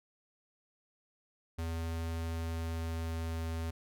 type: tone with pitch glide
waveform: square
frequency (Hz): 82.4 to 81.93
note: E2 to E2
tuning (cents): 0 to -10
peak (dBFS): -35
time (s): 1.58-3.71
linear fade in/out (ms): 10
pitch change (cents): -10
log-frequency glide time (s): 2.25-3.32
effects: none